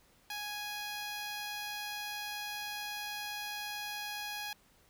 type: tone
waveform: 10% pulse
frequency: 830.6 Hz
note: G#5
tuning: in tune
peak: -30 dBFS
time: 0.3-4.53 s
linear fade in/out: 2 ms
effects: pink hiss -66 dBFS RMS until 4.89 s